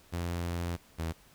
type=tone pair in turn; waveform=sawtooth; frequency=86.3 / 81.87 Hz; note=F2 / E2; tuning=-20 / -11 cents; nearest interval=minor second; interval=91 cents; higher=first; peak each=-28 dBFS; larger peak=neither; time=0.12-0.77 / 0.98-1.13 s; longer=first; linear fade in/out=20 ms; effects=pink hiss -60 dBFS RMS until 1.34 s